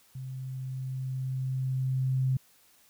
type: tone with level ramp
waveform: sine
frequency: 130.81 Hz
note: C3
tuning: in tune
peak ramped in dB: -36 to -23 dBFS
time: 0.15-2.37 s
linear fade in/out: 5 ms
effects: white hiss -62 dBFS RMS until 2.89 s